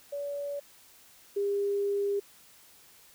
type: tone pair in turn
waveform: sine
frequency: 571 / 402.6 Hz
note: D5 / G4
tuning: -49 / +46 cents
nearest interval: tritone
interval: 605 cents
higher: first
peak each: -32 / -26 dBFS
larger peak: second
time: 0.12-0.6 / 1.36-2.2 s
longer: second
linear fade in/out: 10 ms
effects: white hiss -57 dBFS RMS until 3.14 s